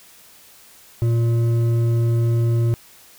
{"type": "tone with hard clipping", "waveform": "triangle", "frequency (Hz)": 116.54, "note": "A#2", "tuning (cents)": 0, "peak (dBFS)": -17, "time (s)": [1.02, 2.74], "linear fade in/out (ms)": 0, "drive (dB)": 11, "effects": ["white hiss -48 dBFS RMS until 3.18 s"]}